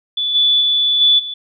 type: tone with level steps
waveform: sine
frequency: 3463 Hz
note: A7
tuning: 28 cents flat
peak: -16 / -10 / -12 / -8 / -23 dBFS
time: 0.17-1.34 s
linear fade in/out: 5 ms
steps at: 0.34 / 0.6 / 1 / 1.18 s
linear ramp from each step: 20 ms
effects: none